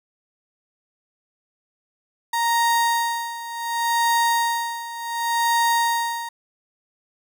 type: tone with tremolo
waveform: 35% pulse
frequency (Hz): 932.3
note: A#5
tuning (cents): 0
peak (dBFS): -15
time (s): 2.33-6.29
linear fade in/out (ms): 5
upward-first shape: sine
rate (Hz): 0.68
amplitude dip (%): 80
effects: none